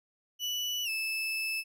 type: tone with pitch glide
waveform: 35% pulse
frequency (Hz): 2960 to 2622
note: F#7 to E7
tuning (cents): 0 to -10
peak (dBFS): -29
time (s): 0.39-1.64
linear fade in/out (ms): 50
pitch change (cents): -210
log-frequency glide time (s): 0.84-0.89
effects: none